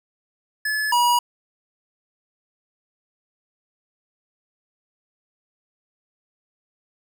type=tone pair in turn; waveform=square; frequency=1718 / 964.2 Hz; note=A6 / B5; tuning=-42 / -42 cents; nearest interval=minor seventh; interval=1000 cents; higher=first; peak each=-22 / -16 dBFS; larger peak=second; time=0.65-0.92 / 0.92-1.19 s; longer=neither; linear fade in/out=5 ms; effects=none